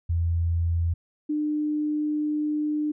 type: tone pair in turn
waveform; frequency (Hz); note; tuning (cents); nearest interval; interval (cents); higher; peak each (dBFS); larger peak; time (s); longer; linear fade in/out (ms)
sine; 84.4 / 300.8; E2 / D4; +41 / +42; octave + minor seventh; 2201; second; -21 / -23; first; 0.09-0.94 / 1.29-2.92; second; 10
effects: none